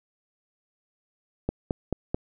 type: click train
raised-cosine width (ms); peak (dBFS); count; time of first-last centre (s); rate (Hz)
2; -12; 4; 1.49-2.145; 4.58
effects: none